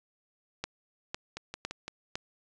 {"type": "two click trains", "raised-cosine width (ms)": 0.2, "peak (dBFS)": [-21, -16], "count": [4, 4], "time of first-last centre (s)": [[1.37, 1.88], [0.64, 2.155]], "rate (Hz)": [5.88, 1.98], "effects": ["resampled to 22050 Hz"]}